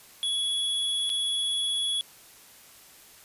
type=tone with dropouts; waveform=square; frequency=3371 Hz; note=G#7; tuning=25 cents sharp; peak=-26 dBFS; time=0.23-2.01 s; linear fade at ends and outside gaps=0 ms; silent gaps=1.094-1.1 s; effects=white hiss -52 dBFS RMS until 3.24 s + resampled to 32000 Hz